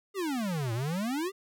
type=exponential two-way sweep; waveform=square; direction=down then up; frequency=415.3 to 110 to 407.4 Hz; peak=-30 dBFS; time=0.14-1.32 s; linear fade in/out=50 ms; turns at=0.73 s; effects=none